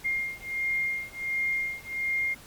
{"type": "beating tone pair", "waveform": "sine", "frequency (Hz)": [2121, 2122.4], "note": ["C7", "C7"], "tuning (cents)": [23, 24], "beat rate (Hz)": 1.4, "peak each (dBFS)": -30, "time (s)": [0.04, 2.35], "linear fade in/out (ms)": 20, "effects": ["pink hiss -49 dBFS RMS until 2.46 s", "MP3 96 kbps"]}